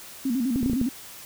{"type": "tone with vibrato", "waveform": "sine", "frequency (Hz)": 250.2, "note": "B3", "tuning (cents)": 23, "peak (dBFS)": -22, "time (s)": [0.25, 0.89], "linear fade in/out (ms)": 5, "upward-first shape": "square", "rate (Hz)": 9.8, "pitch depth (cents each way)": 120}
{"type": "clicks", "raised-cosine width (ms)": 3, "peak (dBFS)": -16, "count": 6, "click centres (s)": [0.559, 0.63, 0.661, 0.698, 0.733, 0.814]}
{"effects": ["white hiss -43 dBFS RMS until 1.25 s"]}